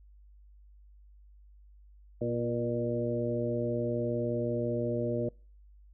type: harmonic tone with a mistuned harmonic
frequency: 119.4 Hz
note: A#2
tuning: 42 cents sharp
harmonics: 1 / 2 / 3 / 4 / 5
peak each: -35 / -35 / -35 / -35 / -35 dBFS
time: 2.21-5.29 s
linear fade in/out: 5 ms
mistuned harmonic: 3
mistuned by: -28 cents
effects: noise-tail reverb RT60 0.4 s tail -26 dB re dry + added 50 Hz sine -53 dBFS peak until 5.93 s